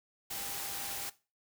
sine tone in noise, 798 Hz, G5, 31 cents sharp, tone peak -50 dBFS, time 0.3-1.1 s, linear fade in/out 10 ms, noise white, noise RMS -39 dBFS, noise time 0.3-1.1 s, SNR -14 dB, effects noise-tail reverb RT60 0.3 s tail -18 dB re dry

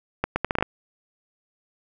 accelerating click train, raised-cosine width 0.5 ms, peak -7 dBFS, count 8, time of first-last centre 0.24-0.626 s, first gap 120 ms, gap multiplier 0.72, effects none

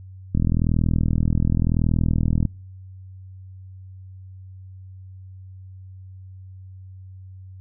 click train, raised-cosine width 5 ms, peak -8 dBFS, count 87, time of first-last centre 0.35-2.453 s, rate 40.9 Hz, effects noise-tail reverb RT60 0.5 s tail -26 dB re dry + added 94 Hz sine -38 dBFS peak until 7.6 s

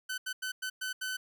sawtooth tone bursts at uneven times, 1515 Hz, F#6, 40 cents sharp, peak -30 dBFS, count 6, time 0.09-0.18 / 0.26-0.33 / 0.42-0.52 / 0.62-0.7 / 0.81-0.93 / 1.01-1.17 s, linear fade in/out 10 ms, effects none

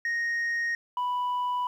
sine tone pair in turn, 1864.7 / 987.8 Hz, A#6 / B5, 0 / 0 cents, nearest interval major seventh, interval 1100 cents, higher first, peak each -23 dBFS, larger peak neither, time 0.05-0.75 / 0.97-1.67 s, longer neither, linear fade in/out 2 ms, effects tanh soft clip ceiling -25 dBFS + 10-bit

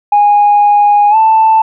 sine tone with pitch glide, 824 to 883.1 Hz, G#5 to A5, -14 to +6 cents, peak -3 dBFS, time 0.12-1.62 s, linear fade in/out 5 ms, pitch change +120 cents, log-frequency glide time 1.1-1.16 s, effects tanh soft clip ceiling -1 dBFS

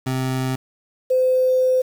25% pulse / sine tone pair in turn, 130.3 / 512.8 Hz, C3 / C5, -7 / -35 cents, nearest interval 2 octaves, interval 2372 cents, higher second, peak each -17 / -14 dBFS, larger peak second, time 0.06-0.56 / 1.1-1.82 s, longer second, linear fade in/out 10 ms, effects 7-bit

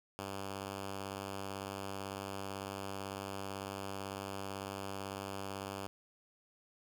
5% pulse tone, 98 Hz, G2, in tune, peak -29 dBFS, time 0.19-5.87 s, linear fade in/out 0 ms, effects none

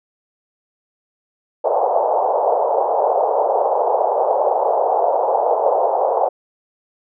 white band-pass noise, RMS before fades -17 dBFS, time 1.64-6.29 s, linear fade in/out 10 ms, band 460 to 860 Hz, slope 48 dB/octave, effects none

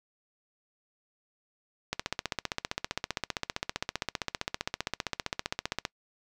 click train, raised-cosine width 0.2 ms, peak -12 dBFS, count 61, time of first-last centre 1.93-5.852 s, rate 15.3 Hz, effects noise-tail reverb RT60 0.1 s tail -24 dB re dry

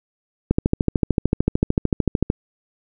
click train, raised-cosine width 3 ms, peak -3 dBFS, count 25, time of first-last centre 0.51-2.301 s, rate 13.4 Hz, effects none

